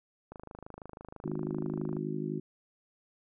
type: click train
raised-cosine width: 1 ms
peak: -30 dBFS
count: 44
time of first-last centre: 0.32-1.968 s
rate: 26.1 Hz
type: harmonic tone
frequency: 51.91 Hz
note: G#1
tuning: in tune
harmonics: 3 / 4 / 5 / 6 / 7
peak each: -37 / -39 / -40 / -39 / -38 dBFS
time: 1.24-2.4 s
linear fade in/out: 10 ms
effects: none